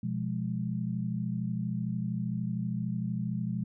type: chord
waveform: sine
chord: F diminished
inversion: second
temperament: equal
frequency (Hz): 123.47 / 174.61 / 207.7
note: Cb3 / F3 / Ab3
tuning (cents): 0 / 0 / 0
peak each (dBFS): -34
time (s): 0.03-3.64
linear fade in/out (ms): 5
effects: none